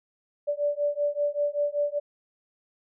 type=beating tone pair; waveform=sine; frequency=580 / 585.2 Hz; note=D5 / D5; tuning=-22 / -6 cents; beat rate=5.2 Hz; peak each=-27 dBFS; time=0.47-2 s; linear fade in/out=20 ms; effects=none